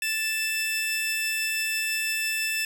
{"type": "tone pair together", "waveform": "sawtooth", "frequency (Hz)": [1760, 2643], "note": ["A6", "E7"], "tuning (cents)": [0, 4], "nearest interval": "perfect fifth", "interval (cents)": 704, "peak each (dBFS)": [-28, -23], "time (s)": [0.02, 2.65], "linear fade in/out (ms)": 2, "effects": []}